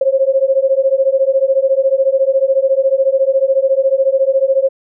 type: beating tone pair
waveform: sine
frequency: 530 / 544 Hz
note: C5 / C#5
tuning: +22 / -33 cents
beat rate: 14 Hz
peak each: -13 dBFS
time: 0.01-4.69 s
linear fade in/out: 5 ms
effects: none